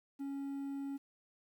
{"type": "tone with quantisation", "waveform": "triangle", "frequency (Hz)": 277.2, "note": "C#4", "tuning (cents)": 0, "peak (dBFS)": -36, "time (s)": [0.19, 0.98], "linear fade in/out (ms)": 20, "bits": 11, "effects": []}